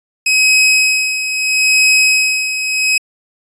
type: tone with tremolo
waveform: sawtooth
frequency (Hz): 2542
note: D#7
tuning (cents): +36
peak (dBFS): -4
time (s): 0.26-2.98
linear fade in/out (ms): 5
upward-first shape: sine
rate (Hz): 0.76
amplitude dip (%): 65
effects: resampled to 22050 Hz